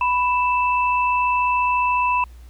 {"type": "tone pair together", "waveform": "sine", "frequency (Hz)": [990.4, 2644], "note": ["B5", "E7"], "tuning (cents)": [5, 5], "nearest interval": "octave + perfect fourth", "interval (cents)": 1700, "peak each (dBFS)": [-17, -24], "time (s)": [0.01, 2.24], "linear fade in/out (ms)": 2, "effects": ["added 60 Hz sine -39 dBFS peak until 2.49 s", "pink hiss -56 dBFS RMS until 2.49 s"]}